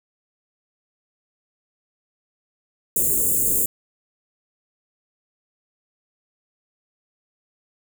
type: band-stop noise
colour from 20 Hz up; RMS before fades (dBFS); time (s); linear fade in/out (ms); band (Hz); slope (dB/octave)
white; -20; 2.96-3.66; 2; 530 to 6900; 96
effects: none